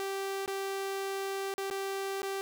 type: tone with dropouts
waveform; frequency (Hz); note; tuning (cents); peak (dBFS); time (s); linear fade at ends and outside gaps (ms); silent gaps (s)
sawtooth; 390.4; G4; -7; -29; 0-2.41; 0; 0.46-0.478 / 1.539-1.58 / 1.701-1.71 / 2.219-2.23
effects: none